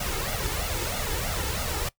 pink noise with flanger, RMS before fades -29 dBFS, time 0-1.89 s, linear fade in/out 5 ms, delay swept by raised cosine 1.4 to 2.34 ms, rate 3.1 Hz, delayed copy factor +0.7, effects noise-tail reverb RT60 0.1 s tail -20 dB re dry

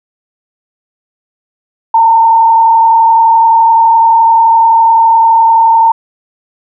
sine tone with frequency modulation, 908 Hz, A#5, 46 cents flat, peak -3 dBFS, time 1.94-5.92 s, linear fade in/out 5 ms, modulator 31.7 Hz, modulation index 0.62, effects none

